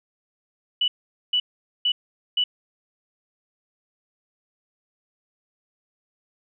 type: tone bursts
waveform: sine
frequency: 2960 Hz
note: F#7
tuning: in tune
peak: -18 dBFS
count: 4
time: 0.81-2.44 s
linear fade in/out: 5 ms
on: 70 ms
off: 450 ms
effects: none